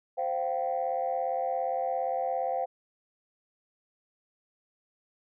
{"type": "chord", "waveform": "sine", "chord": "C suspended fourth", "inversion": "none", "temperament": "equal with one note detuned", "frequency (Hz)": [523.3, 698.5, 775.9], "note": ["C5", "F5", "G5"], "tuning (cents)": [0, 0, -18], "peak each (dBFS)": -31, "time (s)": [0.17, 2.66], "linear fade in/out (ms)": 20, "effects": ["tanh soft clip ceiling -20 dBFS"]}